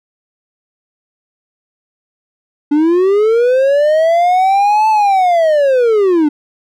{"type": "linear two-way sweep", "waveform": "triangle", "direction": "up then down", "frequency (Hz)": [286.4, 880, 286.4], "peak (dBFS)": -6, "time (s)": [2.71, 6.29], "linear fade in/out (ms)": 10, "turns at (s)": 4.89, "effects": []}